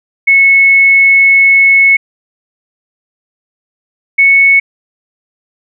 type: tone pair in turn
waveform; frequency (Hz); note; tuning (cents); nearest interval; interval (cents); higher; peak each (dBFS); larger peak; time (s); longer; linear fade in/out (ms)
sine; 2197 / 2209; C#7 / C#7; -16 / -7; unison; 9; second; -3; neither; 0.27-1.97 / 4.18-4.6; first; 10
effects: none